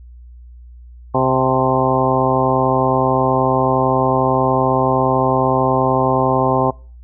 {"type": "harmonic tone with a mistuned harmonic", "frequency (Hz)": 130.81, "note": "C3", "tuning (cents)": 0, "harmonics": [1, 2, 3, 4, 5, 6, 7, 8], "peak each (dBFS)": [-21, -21, -21, -21, -21, -21, -21, -21], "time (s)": [1.14, 6.71], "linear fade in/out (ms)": 10, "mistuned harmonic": 7, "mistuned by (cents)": -43, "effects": ["noise-tail reverb RT60 0.4 s tail -24 dB re dry", "added 60 Hz sine -36 dBFS peak until 7.03 s"]}